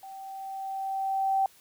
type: tone with level ramp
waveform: sine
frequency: 775 Hz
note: G5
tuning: 20 cents flat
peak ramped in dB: -41 to -21 dBFS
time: 0.03-1.46 s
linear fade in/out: 2 ms
effects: white hiss -58 dBFS RMS until 1.6 s